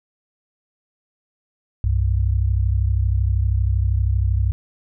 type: tone pair together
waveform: sine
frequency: 64.29 / 97 Hz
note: C2 / G2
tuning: -30 / -18 cents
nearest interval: perfect fifth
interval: 712 cents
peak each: -18 / -19 dBFS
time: 1.84-4.52 s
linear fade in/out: 0 ms
effects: none